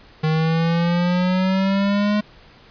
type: exponential sweep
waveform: square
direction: up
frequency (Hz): 155.56 to 210.5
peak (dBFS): -17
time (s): 0.23-2.21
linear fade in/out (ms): 10
effects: pink hiss -48 dBFS RMS until 2.7 s + resampled to 11025 Hz